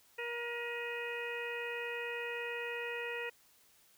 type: harmonic tone with a mistuned harmonic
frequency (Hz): 474.6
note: A#4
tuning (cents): +31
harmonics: 1 / 2 / 3 / 4 / 5 / 6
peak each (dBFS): -41 / -48 / -48 / -42 / -43 / -51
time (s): 0.18-3.3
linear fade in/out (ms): 10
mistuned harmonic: 5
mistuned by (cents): +88
effects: white hiss -66 dBFS RMS until 3.97 s